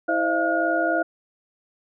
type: tone cluster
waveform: sine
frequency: 326.8 / 525 / 620 / 683 / 1436 Hz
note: E4 / C5 / D#5 / F5 / F6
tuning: -15 / +6 / -6 / -39 / +48 cents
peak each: -26 / -30 / -28 / -23 / -25 dBFS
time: 0.08-1.03 s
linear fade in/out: 10 ms
effects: none